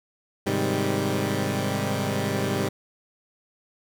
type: chord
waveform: 15% pulse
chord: Ab major seventh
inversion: none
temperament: equal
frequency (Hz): 103.83 / 130.81 / 155.56 / 196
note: Ab2 / C3 / Eb3 / G3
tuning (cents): 0 / 0 / 0 / 0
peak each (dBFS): -22 / -23 / -25 / -22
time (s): 0.46-2.69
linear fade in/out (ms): 10
effects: none